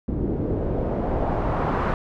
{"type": "noise with low-pass filter sweep", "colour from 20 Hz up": "pink", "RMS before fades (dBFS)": -24, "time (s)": [0.08, 1.94], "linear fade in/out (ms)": 0, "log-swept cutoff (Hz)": [300, 1300], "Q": 1.5, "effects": []}